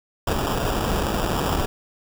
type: noise with sample-and-hold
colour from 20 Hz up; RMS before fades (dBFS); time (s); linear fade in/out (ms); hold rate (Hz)
pink; -23; 0.27-1.66; 5; 2100
effects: none